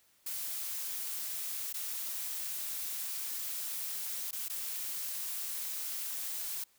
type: noise with dropouts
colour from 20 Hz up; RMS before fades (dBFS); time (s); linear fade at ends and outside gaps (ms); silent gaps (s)
blue; -38; 0.26-6.64; 5; 1.728-1.74 / 4.31-4.328 / 4.484-4.497
effects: white hiss -68 dBFS RMS until 6.78 s